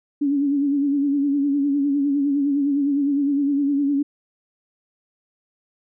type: tone with vibrato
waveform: sine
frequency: 282.7 Hz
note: C#4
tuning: 34 cents sharp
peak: -17 dBFS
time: 0.21-4.03 s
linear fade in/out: 10 ms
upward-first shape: sine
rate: 9.8 Hz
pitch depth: 54 cents each way
effects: none